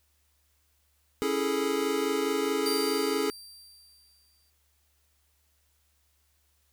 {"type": "chord", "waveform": "square", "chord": "A major seventh", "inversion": "first", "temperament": "equal", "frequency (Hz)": [277.2, 329.6, 415.3, 440], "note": ["C#4", "E4", "G#4", "A4"], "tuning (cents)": [0, 0, 0, 0], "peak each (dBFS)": [-33, -35, -30, -33], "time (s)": [1.22, 3.3], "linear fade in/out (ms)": 0}
{"type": "tone with exponential decay", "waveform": "sawtooth", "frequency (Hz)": 4699, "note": "D8", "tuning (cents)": 0, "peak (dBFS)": -26, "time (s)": [2.66, 4.5], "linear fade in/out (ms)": 1, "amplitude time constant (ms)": 400}
{"effects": ["added 72 Hz sine -70 dBFS peak until 6.72 s", "white hiss -71 dBFS RMS until 6.72 s"]}